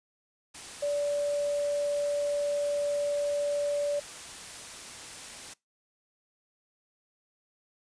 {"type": "tone in noise", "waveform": "sine", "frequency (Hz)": 579, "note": "D5", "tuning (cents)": -25, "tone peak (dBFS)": -26, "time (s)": [0.82, 4], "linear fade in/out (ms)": 10, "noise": "white", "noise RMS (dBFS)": -43, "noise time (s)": [0.54, 5.54], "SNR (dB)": 14, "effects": ["noise-tail reverb RT60 0.2 s tail -23 dB re dry", "resampled to 22050 Hz"]}